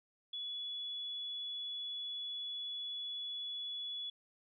sine tone, 3408 Hz, G#7, 44 cents sharp, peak -39 dBFS, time 0.33-4.1 s, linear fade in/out 5 ms, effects none

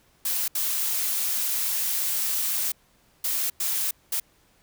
blue noise bursts at uneven times, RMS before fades -26 dBFS, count 5, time 0.25-0.48 / 0.55-2.72 / 3.24-3.5 / 3.6-3.91 / 4.12-4.2 s, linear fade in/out 5 ms, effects pink hiss -62 dBFS RMS until 4.62 s

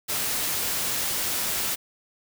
white noise, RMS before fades -27 dBFS, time 0.08-1.76 s, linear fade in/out 20 ms, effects none

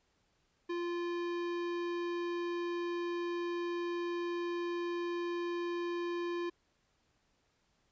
sine tone with hard clipping, 346.7 Hz, F4, 13 cents flat, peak -36 dBFS, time 0.69-6.5 s, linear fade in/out 10 ms, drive 17 dB, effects pink hiss -75 dBFS RMS until 7.91 s + resampled to 16000 Hz

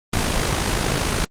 pink noise with amplitude modulation, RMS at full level -18 dBFS, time 0.13-1.25 s, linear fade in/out 5 ms, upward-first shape sine, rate 53.4 Hz, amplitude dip 50%, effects low-pass 9000 Hz 12 dB/octave + Opus 24 kbps

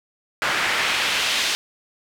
pink noise with band-pass filter sweep, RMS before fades -22 dBFS, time 0.42-1.55 s, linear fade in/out 0 ms, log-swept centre 1700 to 3600 Hz, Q 1.2, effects none

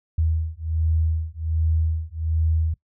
sine beating tone pair, 79.6 / 80.9 Hz, D#2 / E2, +40 / -32 cents, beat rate 1.3 Hz, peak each -23 dBFS, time 0.18-2.74 s, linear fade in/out 5 ms, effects noise-tail reverb RT60 0.1 s tail -21 dB re dry

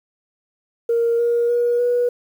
sine tone with pitch steps, 466.2 / 472.7 / 479.3 / 486 Hz, A#4 / A#4 / A#4 / B4, 0 / +24 / +48 / -28 cents, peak -14 dBFS, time 0.89-2.09 s, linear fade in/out 5 ms, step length 300 ms, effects tanh soft clip ceiling -11 dBFS + 8-bit

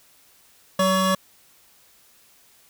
square tone cluster, 189.7 / 567 / 1122 Hz, F#3 / C#5 / C#6, +43 / +39 / +21 cents, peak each -23 dBFS, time 0.79-1.15 s, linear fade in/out 5 ms, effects white hiss -56 dBFS RMS until 2.69 s

